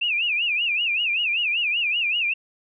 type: tone with vibrato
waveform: sine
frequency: 2622 Hz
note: E7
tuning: 10 cents flat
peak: -20 dBFS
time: 0.01-2.34 s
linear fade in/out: 10 ms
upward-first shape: sine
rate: 5.2 Hz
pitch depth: 180 cents each way
effects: none